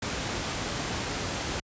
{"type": "noise", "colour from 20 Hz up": "pink", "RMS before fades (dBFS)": -31, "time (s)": [0.02, 1.6], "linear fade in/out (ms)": 5, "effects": ["high-pass 60 Hz 12 dB/octave", "resampled to 16000 Hz"]}